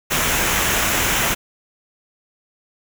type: noise with comb filter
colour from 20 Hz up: pink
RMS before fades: -19 dBFS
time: 0.1-1.35 s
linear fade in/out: 20 ms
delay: 0.22 ms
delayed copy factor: -0.5
effects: none